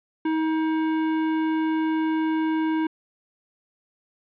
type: tone with hard clipping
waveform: triangle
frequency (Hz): 317.2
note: D#4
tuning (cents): +33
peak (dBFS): -23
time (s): 0.25-2.87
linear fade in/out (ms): 5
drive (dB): 17
effects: resampled to 11025 Hz